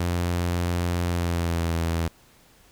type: tone with pitch glide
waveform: sawtooth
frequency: 87.31 to 83.17 Hz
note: F2 to E2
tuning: 0 to +16 cents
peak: -19 dBFS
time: 0-2.08 s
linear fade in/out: 5 ms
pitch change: -84 cents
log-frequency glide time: 1.06-1.75 s
effects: pink hiss -56 dBFS RMS until 2.71 s